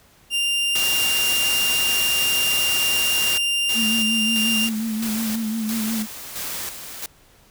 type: tone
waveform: 40% pulse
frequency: 2794 Hz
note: F7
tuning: in tune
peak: -18 dBFS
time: 0.3-4.7 s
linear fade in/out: 50 ms
type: noise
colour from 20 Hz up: white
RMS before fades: -25 dBFS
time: 0.75-3.38 s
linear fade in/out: 5 ms
type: noise with tremolo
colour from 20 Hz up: white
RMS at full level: -29 dBFS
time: 3.69-7.06 s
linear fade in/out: 2 ms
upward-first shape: square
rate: 1.5 Hz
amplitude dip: 55%
type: tone with vibrato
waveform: sine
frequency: 221.3 Hz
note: A3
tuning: 10 cents sharp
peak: -22 dBFS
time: 3.74-6.07 s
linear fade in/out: 50 ms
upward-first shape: sine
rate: 5.6 Hz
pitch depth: 51 cents each way
effects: pink hiss -54 dBFS RMS until 7.5 s